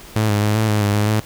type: tone with pitch steps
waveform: sawtooth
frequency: 108.6 / 103.6 / 105.5 / 109.9 / 105.8 / 102.4 / 104.8 / 107.8 Hz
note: A2 / G#2 / G#2 / A2 / G#2 / G#2 / G#2 / A2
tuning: -22 / -4 / +28 / -2 / +33 / -24 / +16 / -35 cents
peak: -11 dBFS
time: 0.16-1.2 s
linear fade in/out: 0 ms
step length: 130 ms
effects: pink hiss -40 dBFS RMS until 1.25 s